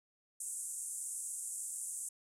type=band-pass noise; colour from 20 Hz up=pink; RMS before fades=-42 dBFS; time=0.4-2.09 s; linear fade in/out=5 ms; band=7700 to 10000 Hz; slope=48 dB/octave; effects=none